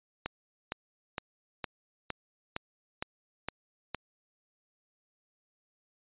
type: click train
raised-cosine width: 0.3 ms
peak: -17 dBFS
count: 9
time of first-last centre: 0.26-3.947 s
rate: 2.17 Hz
effects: resampled to 8000 Hz